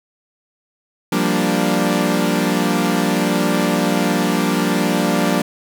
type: chord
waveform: sawtooth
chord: G minor seventh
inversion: third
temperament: equal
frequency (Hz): 174.61 / 196 / 233.1 / 293.7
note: F3 / G3 / Bb3 / D4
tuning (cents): 0 / 0 / 0 / 0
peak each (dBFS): -17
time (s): 1.12-5.42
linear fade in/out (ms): 5
effects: none